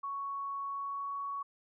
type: tone with pitch glide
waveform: sine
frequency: 1112 to 1119.1 Hz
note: C#6 to C#6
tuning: +5 to +16 cents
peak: -35 dBFS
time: 0.03-1.43 s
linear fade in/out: 10 ms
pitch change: +11 cents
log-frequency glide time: 0.64-1.13 s
effects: none